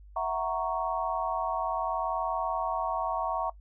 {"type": "chord", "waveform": "sine", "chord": "F# dominant seventh", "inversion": "third", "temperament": "equal", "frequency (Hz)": [659.3, 740, 932.3, 1108.7], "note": ["E5", "F#5", "A#5", "C#6"], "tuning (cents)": [0, 0, 0, 0], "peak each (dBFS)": -33, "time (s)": [0.16, 3.5], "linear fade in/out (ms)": 5, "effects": ["noise-tail reverb RT60 0.1 s tail -21 dB re dry", "added 50 Hz sine -48 dBFS peak until 3.6 s"]}